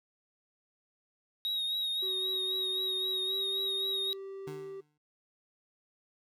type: tone with vibrato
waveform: triangle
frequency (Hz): 3779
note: A#7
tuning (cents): +23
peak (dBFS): -29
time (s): 1.45-4.13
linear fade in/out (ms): 0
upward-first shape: triangle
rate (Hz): 3.8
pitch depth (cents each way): 48
type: tone with pitch glide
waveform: triangle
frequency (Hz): 377.3 to 389.3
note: F#4 to G4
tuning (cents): +34 to -12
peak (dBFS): -38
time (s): 2.02-4.81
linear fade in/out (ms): 10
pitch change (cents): +54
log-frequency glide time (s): 3.25-3.37
type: tone with exponential decay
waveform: 25% pulse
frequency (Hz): 149.9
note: D3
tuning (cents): +36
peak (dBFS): -36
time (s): 4.47-4.98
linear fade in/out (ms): 5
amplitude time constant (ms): 110
effects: noise-tail reverb RT60 0.1 s tail -24 dB re dry